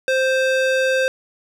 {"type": "tone with band-pass filter", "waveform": "square", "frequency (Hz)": 523.3, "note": "C5", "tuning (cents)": 0, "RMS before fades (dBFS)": -18, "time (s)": [0.08, 1.08], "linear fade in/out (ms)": 0, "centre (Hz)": 1600, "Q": 0.56, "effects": []}